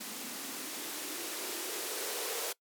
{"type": "noise with band-pass filter sweep", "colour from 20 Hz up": "violet", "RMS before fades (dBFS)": -39, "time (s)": [0, 2.53], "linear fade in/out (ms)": 10, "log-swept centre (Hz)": [230, 470], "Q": 4.5, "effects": ["noise-tail reverb RT60 0.1 s tail -22 dB re dry"]}